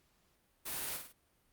white noise with echo, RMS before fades -40 dBFS, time 0.65-0.98 s, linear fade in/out 20 ms, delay 50 ms, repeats 3, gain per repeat -6 dB, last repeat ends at 1.13 s, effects pink hiss -73 dBFS RMS until 1.52 s + Opus 48 kbps

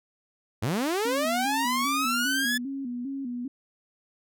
sawtooth linear sweep, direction up, 91.3 to 1743 Hz, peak -21 dBFS, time 0.62-2.58 s, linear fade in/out 10 ms
sine tone with vibrato, 258.1 Hz, C4, 23 cents flat, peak -30 dBFS, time 1.05-3.48 s, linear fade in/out 5 ms, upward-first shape square, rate 2.5 Hz, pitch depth 100 cents each way
effects none

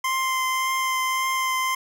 25% pulse tone with vibrato, 1044 Hz, C6, 4 cents flat, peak -18 dBFS, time 0.04-1.75 s, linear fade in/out 5 ms, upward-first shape triangle, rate 1.8 Hz, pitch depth 12 cents each way, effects none

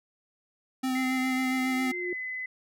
square tone with vibrato, 258.8 Hz, C4, 19 cents flat, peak -27 dBFS, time 0.83-1.92 s, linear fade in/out 10 ms, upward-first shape sine, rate 7.3 Hz, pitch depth 18 cents each way
sine tone with pitch glide, 2072 to 2021 Hz, C7 to B6, -17 to +39 cents, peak -32 dBFS, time 0.95-2.46 s, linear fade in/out 5 ms, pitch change -44 cents, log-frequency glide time 1.99-2.07 s
sine tone with exponential growth, 357.6 Hz, F4, 41 cents sharp, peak -29 dBFS, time 1.16-2.13 s, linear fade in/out 2 ms, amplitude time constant 210 ms
effects none

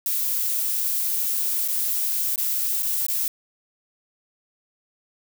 violet noise with dropouts, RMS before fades -24 dBFS, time 0.06-3.28 s, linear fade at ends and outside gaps 1 ms, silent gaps 1.678-1.684 / 2.359-2.379 / 2.823-2.83 / 3.066-3.084 s, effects none

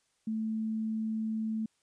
sine tone, 220 Hz, A3, in tune, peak -30 dBFS, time 0.27-1.66 s, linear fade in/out 5 ms, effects white hiss -74 dBFS RMS until 1.82 s + resampled to 22050 Hz

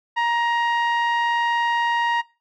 sawtooth tone with low-pass filter, 941 Hz, A#5, 16 cents sharp, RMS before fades -21 dBFS, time 0.16-2.22 s, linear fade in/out 20 ms, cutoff 2200 Hz, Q 1.1, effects noise-tail reverb RT60 0.3 s tail -21 dB re dry

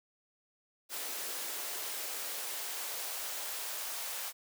white noise with high-pass filter sweep, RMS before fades -39 dBFS, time 0.89-4.33 s, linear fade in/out 50 ms, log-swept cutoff 360 to 680 Hz, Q 1.2, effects none

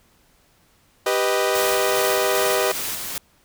sawtooth chord, G augmented, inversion none, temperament equal, 392 / 493.9 / 622.3 Hz, G4 / B4 / D#5, 0 / 0 / 0 cents, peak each -19 dBFS, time 1.06-2.72 s, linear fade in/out 5 ms
white noise with tremolo, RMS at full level -27 dBFS, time 1.55-3.18 s, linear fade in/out 2 ms, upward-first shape square, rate 2.5 Hz, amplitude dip 30%
effects pink hiss -59 dBFS RMS until 3.44 s

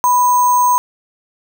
sine tone with sample-and-hold, 989 Hz, B5, 2 cents sharp, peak -9 dBFS, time 0.04-0.78 s, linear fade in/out 0 ms, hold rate 7350 Hz, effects none

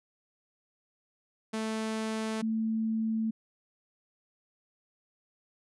sawtooth / sine tone pair in turn, 220 / 222 Hz, A3 / A3, 0 / +16 cents, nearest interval unison, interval 16 cents, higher second, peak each -27 dBFS, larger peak neither, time 1.53-2.42 / 2.42-3.31 s, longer neither, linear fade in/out 10 ms, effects resampled to 24000 Hz

